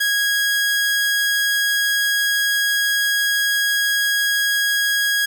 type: tone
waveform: sawtooth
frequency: 1649 Hz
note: G#6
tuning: 13 cents flat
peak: -13 dBFS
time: 0-5.26 s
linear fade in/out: 10 ms
effects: 9-bit